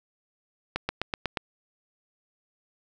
accelerating click train, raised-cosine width 0.3 ms, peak -11 dBFS, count 6, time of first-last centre 0.76-1.372 s, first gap 130 ms, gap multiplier 0.97, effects none

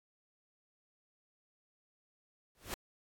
pink noise with exponential growth, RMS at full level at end -36 dBFS, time 2.55-2.74 s, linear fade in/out 0 ms, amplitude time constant 41 ms, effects AAC 64 kbps

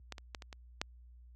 clicks, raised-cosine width 0.2 ms, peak -24 / -29 / -22 / -30 / -29 / -16 dBFS, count 6, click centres 0.123 / 0.182 / 0.348 / 0.422 / 0.528 / 0.815 s, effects added 60 Hz sine -47 dBFS peak until 1.35 s + high-pass 80 Hz 12 dB/octave

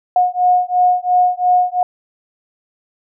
sine beating tone pair, 722 / 724.9 Hz, F#5 / F#5, -43 / -36 cents, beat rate 2.9 Hz, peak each -14 dBFS, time 0.16-1.83 s, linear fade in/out 2 ms, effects none

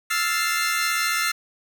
sawtooth chord, F major seventh, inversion third, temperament equal, 1318.5 / 1396.9 / 1760 / 2093 Hz, E6 / F6 / A6 / C7, 0 / 0 / 0 / 0 cents, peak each -23 / -24 / -25 / -22 dBFS, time 0.1-1.32 s, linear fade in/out 10 ms, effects none

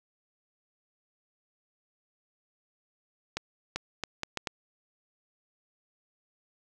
accelerating click train, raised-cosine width 0.2 ms, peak -14 dBFS, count 6, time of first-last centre 3.37-4.472 s, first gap 390 ms, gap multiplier 0.71, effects none

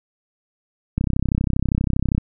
click train, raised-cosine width 5 ms, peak -7 dBFS, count 40, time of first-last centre 0.98-2.18 s, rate 32.5 Hz, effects none

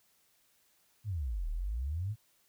sine exponential two-way sweep, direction down then up, 114.7 to 36.71 to 114.7 Hz, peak -32 dBFS, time 1.04-2.16 s, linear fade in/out 50 ms, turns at 1.49 s, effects white hiss -70 dBFS RMS until 2.48 s

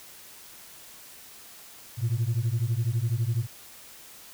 sine beating tone pair, 110 / 122 Hz, A2 / B2, 0 / -21 cents, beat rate 12 Hz, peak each -25 dBFS, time 1.97-3.47 s, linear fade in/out 50 ms, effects tanh soft clip ceiling -20 dBFS + white hiss -48 dBFS RMS until 4.33 s

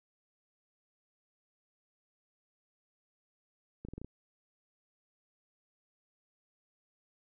clicks, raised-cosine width 3 ms, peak -30 dBFS, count 6, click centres 3.85 / 3.886 / 3.936 / 3.98 / 4.016 / 4.046 s, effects none

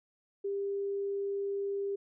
sine tone, 398.4 Hz, G4, 28 cents sharp, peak -31 dBFS, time 0.44-1.96 s, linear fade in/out 10 ms, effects none

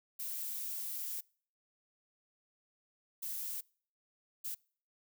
violet noise bursts at uneven times, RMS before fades -40 dBFS, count 3, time 0.19-1.21 / 3.22-3.61 / 4.44-4.55 s, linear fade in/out 10 ms, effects noise-tail reverb RT60 0.5 s tail -26 dB re dry

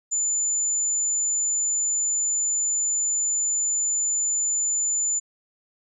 sine tone, 7040 Hz, A8, in tune, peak -21 dBFS, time 0.11-5.2 s, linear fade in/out 20 ms, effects none

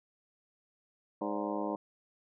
harmonic tone with a mistuned harmonic, 103.83 Hz, G#2, in tune, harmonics 2 / 3 / 4 / 5 / 6 / 7 / 8 / 9 / 10, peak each -40 / -37 / -42 / -40 / -40 / -44 / -45 / -41 / -45 dBFS, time 1.21-1.76 s, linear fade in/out 5 ms, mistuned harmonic 6, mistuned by -100 cents, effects none

